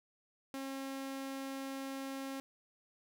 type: tone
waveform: sawtooth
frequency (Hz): 270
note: C#4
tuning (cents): -45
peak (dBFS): -36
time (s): 0.54-2.4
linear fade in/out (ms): 0
effects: none